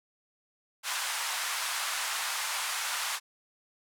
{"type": "band-pass noise", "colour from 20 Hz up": "pink", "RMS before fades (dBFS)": -33, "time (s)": [0.83, 3.2], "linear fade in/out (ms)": 50, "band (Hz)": [910, 12000], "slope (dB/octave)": 24, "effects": []}